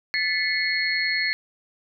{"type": "tone cluster", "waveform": "sine", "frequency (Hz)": [1746, 2015, 2184, 4308], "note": ["A6", "B6", "C#7", "C8"], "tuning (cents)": [-14, 34, -26, 50], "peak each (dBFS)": -27, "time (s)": [0.14, 1.33], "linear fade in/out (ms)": 0, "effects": []}